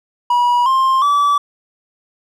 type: tone with pitch steps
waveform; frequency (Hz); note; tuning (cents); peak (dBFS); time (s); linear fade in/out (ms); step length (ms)
triangle; 969 / 1056.7 / 1152.3; B5 / C6 / D6; -33 / +17 / -33; -9; 0.3-1.38; 5; 360
effects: none